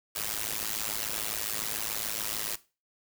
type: noise with amplitude modulation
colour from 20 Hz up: white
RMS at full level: -29 dBFS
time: 0.15-2.56 s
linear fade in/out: 10 ms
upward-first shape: sine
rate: 107 Hz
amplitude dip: 100%
effects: noise-tail reverb RT60 0.3 s tail -17 dB re dry